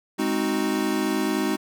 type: chord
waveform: square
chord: Ab dominant seventh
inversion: none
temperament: equal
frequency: 207.7 / 261.6 / 311.1 / 370 Hz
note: Ab3 / C4 / Eb4 / Gb4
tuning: 0 / 0 / 0 / 0 cents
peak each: -29 / -29 / -27 / -29 dBFS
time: 0.18-1.57 s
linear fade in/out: 20 ms
effects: none